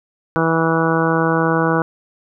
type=harmonic tone; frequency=163.3 Hz; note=E3; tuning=16 cents flat; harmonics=1 / 2 / 3 / 4 / 5 / 6 / 7 / 8 / 9; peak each=-20 / -20 / -20 / -26 / -25 / -25 / -24 / -27 / -23 dBFS; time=0.36-1.82 s; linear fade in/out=0 ms; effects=none